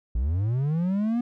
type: linear sweep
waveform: triangle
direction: up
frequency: 52.3 to 244.2 Hz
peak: -20 dBFS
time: 0.15-1.21 s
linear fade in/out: 5 ms
effects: none